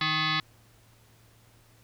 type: tone with frequency modulation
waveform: sine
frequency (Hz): 1094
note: C#6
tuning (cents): -23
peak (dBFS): -24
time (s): 0.01-0.4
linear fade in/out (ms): 2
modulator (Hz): 469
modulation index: 7
effects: added 113 Hz sine -59 dBFS peak until 1.83 s + pink hiss -61 dBFS RMS until 1.83 s